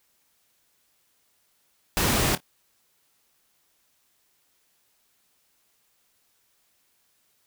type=noise with echo; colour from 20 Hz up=pink; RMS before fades=-23 dBFS; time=1.97-2.35 s; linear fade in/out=0 ms; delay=26 ms; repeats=2; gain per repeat=-15 dB; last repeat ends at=2.402 s; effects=white hiss -68 dBFS RMS until 7.46 s